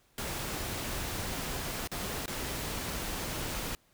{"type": "noise with dropouts", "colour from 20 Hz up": "pink", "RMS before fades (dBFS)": -36, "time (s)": [0.18, 3.75], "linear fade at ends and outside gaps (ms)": 1, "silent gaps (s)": [[1.874, 1.916], [2.259, 2.279]], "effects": ["pink hiss -67 dBFS RMS until 3.93 s"]}